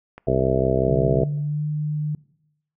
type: click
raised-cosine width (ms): 0.5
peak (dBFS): -24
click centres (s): 0.18
type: harmonic tone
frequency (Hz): 65.41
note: C2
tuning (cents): 0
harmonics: 1 / 2 / 3 / 4 / 5 / 6 / 7 / 8 / 9 / 10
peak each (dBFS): -29 / -24 / -29 / -29 / -30 / -24 / -24 / -30 / -30 / -24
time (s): 0.27-1.24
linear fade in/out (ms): 5
type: tone with pitch glide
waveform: sine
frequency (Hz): 146.83 to 150.7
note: D3 to D3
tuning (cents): 0 to +45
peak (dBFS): -22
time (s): 0.88-2.15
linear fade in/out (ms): 2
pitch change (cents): +45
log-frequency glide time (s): 1.4-1.63
effects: noise-tail reverb RT60 0.8 s tail -21 dB re dry